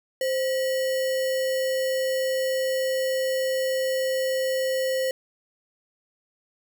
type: tone with sample-and-hold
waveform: sine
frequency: 523.3 Hz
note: C5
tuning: in tune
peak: -22 dBFS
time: 0.21-5.11 s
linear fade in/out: 2 ms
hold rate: 2450 Hz
effects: none